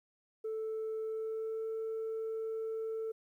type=tone with pitch glide; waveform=sine; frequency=440 to 444.6 Hz; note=A4 to A4; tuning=0 to +18 cents; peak=-33 dBFS; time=0.44-3.12 s; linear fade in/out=10 ms; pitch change=+18 cents; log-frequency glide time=1-1.67 s; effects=tanh soft clip ceiling -33 dBFS + 12-bit